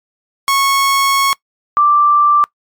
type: tone pair in turn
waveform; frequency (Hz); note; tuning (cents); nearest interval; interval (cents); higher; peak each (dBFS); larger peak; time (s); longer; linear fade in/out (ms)
sawtooth / sine; 1100 / 1175.6; C#6 / D6; -14 / +1; minor second; 115; second; -7; neither; 0.48-1.33 / 1.77-2.44; first; 0
effects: noise-tail reverb RT60 0.1 s tail -23 dB re dry + MP3 96 kbps